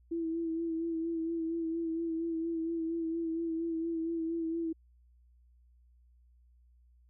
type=tone with vibrato; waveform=sine; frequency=329.6 Hz; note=E4; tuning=in tune; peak=-31 dBFS; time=0.11-4.73 s; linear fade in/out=10 ms; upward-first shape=sine; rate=4.3 Hz; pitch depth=32 cents each way; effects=added 60 Hz sine -60 dBFS peak until 7.09 s